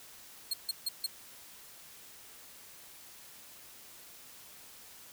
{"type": "tone bursts", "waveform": "sawtooth", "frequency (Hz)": 4239, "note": "C8", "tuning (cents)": 22, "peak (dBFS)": -27, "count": 4, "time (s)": [0.51, 1.064], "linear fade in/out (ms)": 5, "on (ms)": 26, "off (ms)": 150, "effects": ["white hiss -53 dBFS RMS until 5.12 s"]}